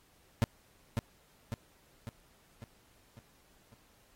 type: tone with echo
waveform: 30% pulse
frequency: 114.3 Hz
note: A#2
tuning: 34 cents flat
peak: -21 dBFS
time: 0.42-0.44 s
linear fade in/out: 0 ms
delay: 550 ms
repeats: 6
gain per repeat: -5 dB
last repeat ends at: 3.74 s
effects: pink hiss -66 dBFS RMS until 4.15 s + AAC 48 kbps